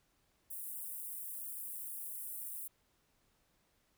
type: high-pass noise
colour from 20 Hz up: white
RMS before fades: -44 dBFS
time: 0.5-2.68 s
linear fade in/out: 10 ms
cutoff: 8900 Hz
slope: 48 dB/octave
effects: pink hiss -75 dBFS RMS until 3.97 s